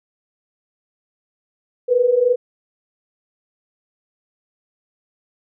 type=tone pair together; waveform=sine; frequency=474 / 497.1 Hz; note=A#4 / B4; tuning=+29 / +11 cents; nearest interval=minor second; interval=82 cents; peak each=-18 / -14 dBFS; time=1.88-2.36 s; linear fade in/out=20 ms; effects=none